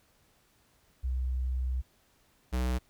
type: tone pair in turn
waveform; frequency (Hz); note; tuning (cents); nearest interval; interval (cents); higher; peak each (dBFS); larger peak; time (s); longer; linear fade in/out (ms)
sine / square; 63.6 / 62.54; C2 / B1; -48 / +22; unison; 30; first; -28; neither; 1.03-1.82 / 2.52-2.79; first; 20
effects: pink hiss -67 dBFS RMS until 2.89 s